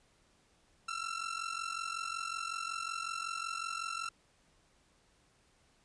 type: ring-modulated tone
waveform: sawtooth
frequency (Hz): 1347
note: E6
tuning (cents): +37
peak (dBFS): -30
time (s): 0.88-4.09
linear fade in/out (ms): 5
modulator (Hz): 22.7
effects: pink hiss -69 dBFS RMS until 5.84 s + resampled to 22050 Hz